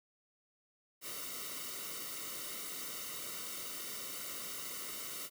white noise with comb filter, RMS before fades -43 dBFS, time 1.01-5.3 s, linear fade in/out 50 ms, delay 1.2 ms, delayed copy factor -0.8, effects none

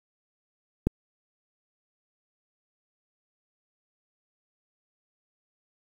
click, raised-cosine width 3 ms, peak -9 dBFS, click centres 0.87 s, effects 7-bit

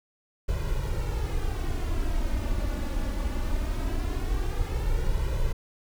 brown noise with flanger, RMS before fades -27 dBFS, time 0.48-5.53 s, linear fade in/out 10 ms, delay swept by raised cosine 2 to 3.5 ms, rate 0.2 Hz, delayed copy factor +0.7, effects none

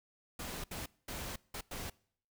pink noise bursts at uneven times, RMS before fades -42 dBFS, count 5, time 0.39-0.64 / 0.71-0.86 / 1.08-1.36 / 1.54-1.61 / 1.71-1.9 s, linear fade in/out 5 ms, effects noise-tail reverb RT60 0.6 s tail -24 dB re dry

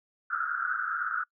white band-pass noise, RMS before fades -31 dBFS, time 0.3-1.24 s, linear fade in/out 10 ms, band 1300 to 1500 Hz, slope 96 dB/octave, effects noise-tail reverb RT60 0.1 s tail -26 dB re dry

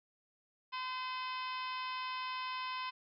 harmonic tone with a mistuned harmonic, 512 Hz, C5, 38 cents flat, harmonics 2 / 3 / 4 / 5 / 6 / 7 / 8 / 9 / 10, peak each -39 / -50 / -49 / -46 / -49 / -53 / -54 / -58 / -52 dBFS, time 0.72-2.91 s, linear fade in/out 20 ms, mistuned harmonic 8, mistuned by +18 cents, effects none

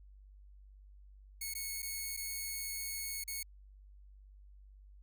5% pulse tone with dropouts, 2202 Hz, C#7, 12 cents flat, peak -28 dBFS, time 1.41-3.43 s, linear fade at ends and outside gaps 5 ms, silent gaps 1.539-1.55 / 1.822-1.827 / 2.167-2.172 / 3.239-3.277 s, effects added 49 Hz sine -54 dBFS peak until 5.02 s

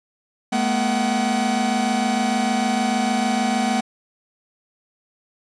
45% pulse tone cluster, 213.7 / 240.3 / 756 Hz, G#3 / B3 / F#5, +50 / -47 / +37 cents, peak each -23 dBFS, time 0.52-3.81 s, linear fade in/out 10 ms, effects resampled to 22050 Hz

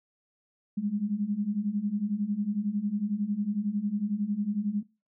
sine beating tone pair, 199.3 / 210.3 Hz, G3 / G#3, +29 / +22 cents, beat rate 11 Hz, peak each -32 / -28 dBFS, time 0.77-4.83 s, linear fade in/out 10 ms, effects noise-tail reverb RT60 0.3 s tail -21 dB re dry

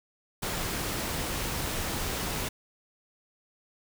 pink noise, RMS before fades -32 dBFS, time 0.42-2.49 s, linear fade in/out 10 ms, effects none

